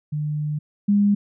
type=tone pair in turn; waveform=sine; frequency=150 / 203.5 Hz; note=D3 / G#3; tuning=+37 / -35 cents; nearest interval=perfect fourth; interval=528 cents; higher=second; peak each=-22 / -14 dBFS; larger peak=second; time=0.12-0.59 / 0.88-1.15 s; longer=first; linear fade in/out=10 ms; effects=none